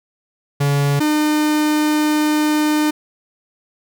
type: tone pair in turn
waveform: 45% pulse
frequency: 142.2 / 303 Hz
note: C#3 / D#4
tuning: +45 / -46 cents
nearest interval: octave + minor second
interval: 1309 cents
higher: second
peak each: -14 / -14 dBFS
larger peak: neither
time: 0.6-1 / 1-2.91 s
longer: second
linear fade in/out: 10 ms
effects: none